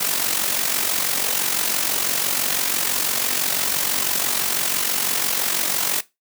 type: noise with amplitude modulation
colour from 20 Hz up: white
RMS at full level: -19 dBFS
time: 0-6.01 s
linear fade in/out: 10 ms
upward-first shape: sine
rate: 46 Hz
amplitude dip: 60%
effects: noise-tail reverb RT60 0.2 s tail -18 dB re dry + high-pass 150 Hz 12 dB/octave